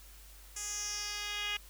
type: tone with band-pass filter sweep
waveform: 10% pulse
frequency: 413.5 Hz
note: G#4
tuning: 8 cents flat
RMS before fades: -38 dBFS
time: 0.56-1.57 s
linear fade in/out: 5 ms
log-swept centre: 7800 to 3000 Hz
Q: 3.2
effects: added 50 Hz sine -53 dBFS peak until 1.69 s + white hiss -57 dBFS RMS until 1.69 s